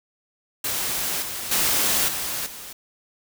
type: noise with level steps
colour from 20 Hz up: white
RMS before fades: -26 / -31 / -21 / -28 / -38 dBFS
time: 0.64-2.73 s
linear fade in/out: 5 ms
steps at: 1.22 / 1.51 / 2.08 / 2.46 s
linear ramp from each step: 5 ms
effects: none